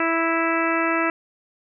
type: harmonic tone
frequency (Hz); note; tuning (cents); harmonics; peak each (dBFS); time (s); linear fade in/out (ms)
329.6; E4; 0; 1 / 2 / 3 / 4 / 5 / 6 / 7 / 8; -24 / -27 / -29 / -25 / -29 / -28 / -32 / -30; 0-1.1; 2
effects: none